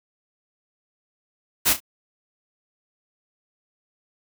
white noise with echo, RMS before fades -18 dBFS, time 1.65-1.74 s, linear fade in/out 20 ms, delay 32 ms, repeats 2, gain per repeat -11 dB, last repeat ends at 1.804 s, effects none

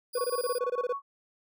15% pulse tone, 4869 Hz, D#8, 38 cents flat, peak -31 dBFS, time 0.13-0.59 s, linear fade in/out 10 ms
triangle tone bursts, 493.9 Hz, B4, in tune, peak -24 dBFS, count 14, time 0.15-0.927 s, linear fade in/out 5 ms, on 36 ms, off 21 ms
sine tone with tremolo, 1113 Hz, C#6, 7 cents sharp, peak -31 dBFS, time 0.17-1.02 s, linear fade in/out 5 ms, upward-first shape sine, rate 6.8 Hz, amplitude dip 95%
effects none

